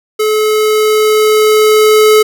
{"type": "tone with level ramp", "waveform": "square", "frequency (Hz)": 429.7, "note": "A4", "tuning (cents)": -41, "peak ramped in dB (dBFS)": [-10, -4], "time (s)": [0.19, 2.23], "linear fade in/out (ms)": 10, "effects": []}